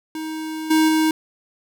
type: tone with level steps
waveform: square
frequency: 315.1 Hz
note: D#4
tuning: 22 cents sharp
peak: -27 / -14 / -16 dBFS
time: 0.15-1.11 s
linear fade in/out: 2 ms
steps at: 0.7 / 0.88 s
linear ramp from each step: 10 ms
effects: none